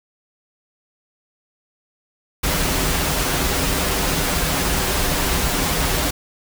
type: noise with comb filter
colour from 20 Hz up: pink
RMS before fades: -20 dBFS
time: 2.43-6.11 s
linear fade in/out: 10 ms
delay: 9.1 ms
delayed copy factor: -0.55
effects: none